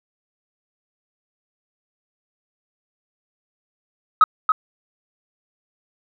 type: tone with echo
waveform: sine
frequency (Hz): 1273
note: D#6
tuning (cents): +39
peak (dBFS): -6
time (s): 4.21-4.24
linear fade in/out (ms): 2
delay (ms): 280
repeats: 1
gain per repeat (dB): -6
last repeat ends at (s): 4.52
effects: tanh soft clip ceiling -4 dBFS